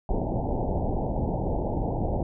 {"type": "low-pass noise", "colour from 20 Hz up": "pink", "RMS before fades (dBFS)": -27, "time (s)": [0.09, 2.23], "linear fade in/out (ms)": 2, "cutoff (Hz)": 890, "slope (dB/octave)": 96, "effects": []}